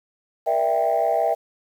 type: chord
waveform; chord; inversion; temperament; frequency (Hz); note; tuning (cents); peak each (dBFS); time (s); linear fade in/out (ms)
sine; E half-diminished seventh; second; just; 474.7 / 593.3 / 659.3 / 791.1; Bb4 / D5 / E5 / G5; +31 / +18 / 0 / +16; -26 / -25 / -20 / -22; 0.46-1.35; 20
effects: tanh soft clip ceiling -11 dBFS + 8-bit